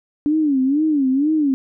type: tone with vibrato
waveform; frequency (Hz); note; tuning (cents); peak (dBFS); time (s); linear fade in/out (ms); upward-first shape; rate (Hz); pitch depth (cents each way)
sine; 285.8; D4; -47; -14; 0.26-1.54; 0; sine; 2.1; 170
effects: none